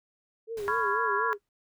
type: tone with vibrato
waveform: sine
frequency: 430 Hz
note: A4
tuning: 40 cents flat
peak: -31 dBFS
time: 0.47-1.38 s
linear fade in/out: 50 ms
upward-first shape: sine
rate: 4.1 Hz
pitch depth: 120 cents each way
type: noise with exponential decay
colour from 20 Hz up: pink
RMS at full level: -45 dBFS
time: 0.57-1.49 s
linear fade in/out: 2 ms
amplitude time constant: 200 ms
type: chord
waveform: sine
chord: C# dominant seventh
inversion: third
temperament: just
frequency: 997.9 / 1108.7 / 1385.9 / 1663.1 Hz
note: B5 / C#6 / E#6 / G#6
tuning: +18 / 0 / -14 / +2 cents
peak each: -31 dBFS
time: 0.68-1.33 s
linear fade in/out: 0 ms
effects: noise-tail reverb RT60 0.1 s tail -21 dB re dry